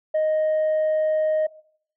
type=tone; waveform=sine; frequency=622.3 Hz; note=D#5; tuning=in tune; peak=-16 dBFS; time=0.14-1.47 s; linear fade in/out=10 ms; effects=noise-tail reverb RT60 0.6 s tail -21 dB re dry + tanh soft clip ceiling -17 dBFS